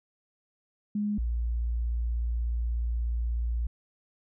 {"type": "tone pair in turn", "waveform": "sine", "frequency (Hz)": [207.7, 58.28], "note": ["G#3", "A#1"], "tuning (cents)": [0, 0], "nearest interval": "octave + minor seventh", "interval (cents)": 2200, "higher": "first", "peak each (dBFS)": -26, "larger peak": "neither", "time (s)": [[0.95, 1.18], [1.18, 3.67]], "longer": "second", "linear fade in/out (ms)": 5, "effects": []}